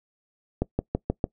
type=accelerating click train; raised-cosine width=2 ms; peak=-10 dBFS; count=5; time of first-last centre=0.62-1.241 s; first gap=170 ms; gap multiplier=0.94; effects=noise-tail reverb RT60 0.1 s tail -22 dB re dry